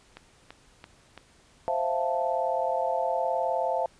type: click train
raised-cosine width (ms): 0.3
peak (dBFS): -26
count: 4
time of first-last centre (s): 0.17-1.177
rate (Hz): 2.98
type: chord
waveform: sine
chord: F major seventh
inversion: second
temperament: equal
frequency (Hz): 523.3 / 659.3 / 698.5 / 880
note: C5 / E5 / F5 / A5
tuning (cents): 0 / 0 / 0 / 0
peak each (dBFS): -30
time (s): 1.68-3.86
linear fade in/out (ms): 0
effects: pink hiss -59 dBFS RMS until 3.99 s + resampled to 22050 Hz